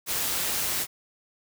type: noise with amplitude modulation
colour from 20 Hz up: white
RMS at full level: -26 dBFS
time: 0.06-0.87 s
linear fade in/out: 50 ms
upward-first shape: sine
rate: 189 Hz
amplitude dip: 40%
effects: none